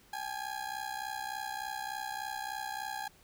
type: ring-modulated tone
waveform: 30% pulse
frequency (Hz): 822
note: G#5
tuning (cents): -18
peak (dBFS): -31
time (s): 0.13-3.08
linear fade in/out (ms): 0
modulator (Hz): 31.7
effects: pink hiss -62 dBFS RMS until 3.23 s